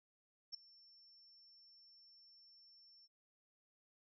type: tone with ADSR envelope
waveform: sine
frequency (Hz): 5410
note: E8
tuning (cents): +44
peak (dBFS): -40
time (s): 0.52-3.08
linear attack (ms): 26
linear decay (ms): 4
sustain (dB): -22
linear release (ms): 32
effects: none